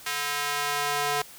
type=tone with high-pass filter sweep; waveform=square; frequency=145 Hz; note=D3; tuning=22 cents flat; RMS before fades=-28 dBFS; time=0.06-1.22 s; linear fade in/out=5 ms; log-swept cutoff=1600 to 660 Hz; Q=0.91; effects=white hiss -47 dBFS RMS until 1.38 s